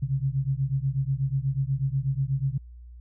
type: beating tone pair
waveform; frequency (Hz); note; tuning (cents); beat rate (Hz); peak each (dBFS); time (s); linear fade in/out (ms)
sine; 132.1 / 140.3; C3 / C#3; +17 / +21; 8.2; -26 / -27; 0.02-2.58; 10
effects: added 60 Hz sine -42 dBFS peak until 3 s